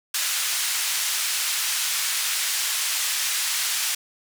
white band-pass noise, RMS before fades -25 dBFS, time 0.14-3.95 s, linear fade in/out 5 ms, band 1500 to 9700 Hz, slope 12 dB/octave, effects none

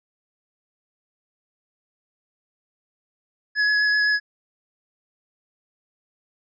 square tone with vibrato, 1689 Hz, G#6, 29 cents sharp, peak -18 dBFS, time 3.55-4.2 s, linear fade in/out 50 ms, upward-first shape sine, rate 7.8 Hz, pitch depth 12 cents each way, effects resampled to 16000 Hz

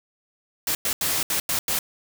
white noise bursts at uneven times, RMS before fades -24 dBFS, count 6, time 0.67-0.75 / 0.85-0.93 / 1.01-1.23 / 1.3-1.4 / 1.49-1.59 / 1.68-1.79 s, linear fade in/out 2 ms, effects none

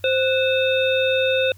harmonic tone with a mistuned harmonic, 523.3 Hz, C5, in tune, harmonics 1 / 3 / 5 / 7, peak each -18 / -28 / -24 / -26 dBFS, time 0.04-1.52 s, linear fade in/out 2 ms, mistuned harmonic 3, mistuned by -97 cents, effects added 95 Hz sine -43 dBFS peak until 1.57 s + white hiss -55 dBFS RMS until 1.57 s

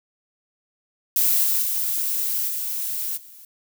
violet noise with level steps, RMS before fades -19 / -21 / -24 / -27 / -45 dBFS, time 1.16-3.45 s, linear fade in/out 2 ms, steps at 1.43 / 1.61 / 2.47 / 3.16 s, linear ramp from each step 20 ms, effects none

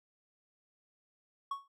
triangle tone with exponential decay, 1108.7 Hz, C#6, in tune, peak -29 dBFS, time 1.51-1.68 s, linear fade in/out 5 ms, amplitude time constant 36 ms, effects none

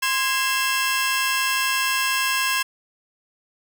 sawtooth tone cluster, 1045 / 1641 / 2672 Hz, C6 / G#6 / E7, -2 / -21 / +23 cents, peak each -21 dBFS, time 0.02-2.63 s, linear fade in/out 10 ms, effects none

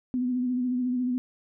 sine tone with vibrato, 250 Hz, B3, 21 cents sharp, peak -24 dBFS, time 0.14-1.18 s, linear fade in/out 0 ms, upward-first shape sine, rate 14 Hz, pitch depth 37 cents each way, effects none

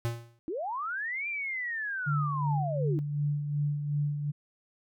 square tone with exponential decay, 117.2 Hz, A#2, 10 cents sharp, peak -26 dBFS, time 0.05-0.39 s, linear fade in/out 0 ms, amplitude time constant 72 ms
sine linear two-way sweep, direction up then down, 293.7 to 2400 to 293.7 Hz, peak -31 dBFS, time 0.48-2.99 s, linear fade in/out 0 ms, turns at 1.28 s
sine tone with tremolo, 146.2 Hz, D3, 7 cents flat, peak -25 dBFS, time 2.06-4.32 s, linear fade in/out 20 ms, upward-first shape sine, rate 2.7 Hz, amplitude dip 50%
effects none

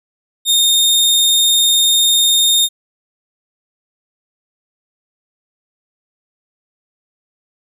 sawtooth tone with vibrato, 3669 Hz, A#7, 28 cents flat, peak -7 dBFS, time 0.45-2.69 s, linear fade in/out 50 ms, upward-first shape triangle, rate 20 Hz, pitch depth 19 cents each way, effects none

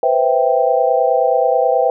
sine chord, C major seventh, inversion third, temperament equal, 493.9 / 523.3 / 659.3 / 784 Hz, B4 / C5 / E5 / G5, 0 / 0 / 0 / 0 cents, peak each -17 dBFS, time 0.03-1.9 s, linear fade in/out 2 ms, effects none

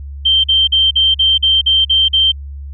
sine tone bursts, 3136 Hz, G7, in tune, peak -8 dBFS, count 9, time 0.25-2.32 s, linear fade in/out 10 ms, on 190 ms, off 45 ms, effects added 70 Hz sine -25 dBFS peak until 2.73 s

